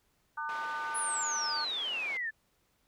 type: harmonic tone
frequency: 300 Hz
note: D4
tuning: 37 cents sharp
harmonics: 3 / 4 / 5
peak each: -38 / -38 / -38 dBFS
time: 0.37-1.65 s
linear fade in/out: 10 ms
type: band-pass noise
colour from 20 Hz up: pink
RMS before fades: -47 dBFS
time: 0.49-2.17 s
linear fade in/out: 0 ms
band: 530 to 3400 Hz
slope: 12 dB/octave
type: exponential sweep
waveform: sine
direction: down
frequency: 10548 to 1715 Hz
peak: -32 dBFS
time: 0.94-2.31 s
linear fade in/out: 20 ms
effects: pink hiss -73 dBFS RMS until 2.87 s